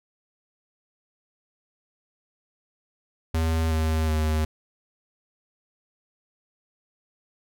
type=tone with pitch steps; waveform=square; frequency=80.9 / 79.37 / 77.87 Hz; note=E2 / D#2 / D#2; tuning=-32 / +35 / +2 cents; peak=-22 dBFS; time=3.34-4.45 s; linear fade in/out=5 ms; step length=370 ms; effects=none